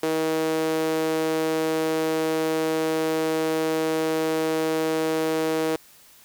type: tone with high-pass filter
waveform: sawtooth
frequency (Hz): 159.1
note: D#3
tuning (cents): +39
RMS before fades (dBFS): -24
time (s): 0.03-5.76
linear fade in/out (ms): 2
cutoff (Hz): 400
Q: 4.6
effects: white hiss -52 dBFS RMS until 6.24 s